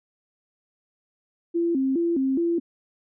sine tone with vibrato, 300.8 Hz, D4, 42 cents sharp, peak -20 dBFS, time 1.54-2.6 s, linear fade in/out 20 ms, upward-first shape square, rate 2.4 Hz, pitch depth 210 cents each way, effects none

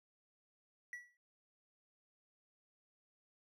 triangle tone with exponential decay, 1945 Hz, B6, 27 cents flat, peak -39 dBFS, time 0.93-1.17 s, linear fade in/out 1 ms, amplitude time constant 51 ms, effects none

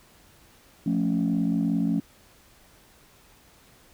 sine chord, F augmented, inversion none, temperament equal, 174.61 / 220 / 277.2 Hz, F3 / A3 / C#4, 0 / 0 / 0 cents, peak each -25 dBFS, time 0.86-2 s, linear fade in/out 5 ms, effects tanh soft clip ceiling -16 dBFS + pink hiss -56 dBFS RMS until 3.93 s

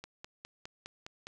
click train, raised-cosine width 0.2 ms, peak -26 dBFS, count 7, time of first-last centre 0.04-1.27 s, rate 4.88 Hz, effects none

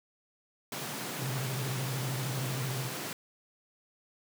pink high-pass noise, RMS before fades -38 dBFS, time 0.72-3.13 s, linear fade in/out 2 ms, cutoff 120 Hz, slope 48 dB/octave
triangle tone with vibrato, 130 Hz, C3, 11 cents flat, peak -31 dBFS, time 1.18-2.91 s, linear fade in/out 50 ms, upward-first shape triangle, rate 13 Hz, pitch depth 120 cents each way
effects none

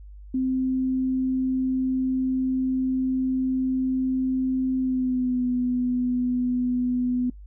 sine tone with pitch glide, 259.7 to 248.3 Hz, C4 to B3, -13 to +9 cents, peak -21 dBFS, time 0.34-7.3 s, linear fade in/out 5 ms, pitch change -78 cents, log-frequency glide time 4.79-5.45 s, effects noise-tail reverb RT60 0.1 s tail -21 dB re dry + added 50 Hz sine -40 dBFS peak until 7.46 s

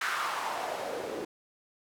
white noise with band-pass filter sweep, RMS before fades -34 dBFS, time 0.01-1.25 s, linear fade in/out 5 ms, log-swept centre 1500 to 360 Hz, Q 2.7, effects none

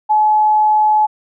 sine tone, 854 Hz, G#5, 48 cents sharp, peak -9 dBFS, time 0.09-1.07 s, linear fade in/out 20 ms, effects none

